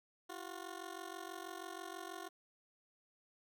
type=ring-modulated tone; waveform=15% pulse; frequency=359.8 Hz; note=F#4; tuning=48 cents flat; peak=-36 dBFS; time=0.29-2.29 s; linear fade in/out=10 ms; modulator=23.1 Hz; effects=none